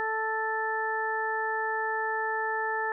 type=harmonic tone; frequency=440 Hz; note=A4; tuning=in tune; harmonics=1 / 2 / 3 / 4; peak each=-34 / -31 / -37 / -31 dBFS; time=0-2.92 s; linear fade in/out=0 ms; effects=none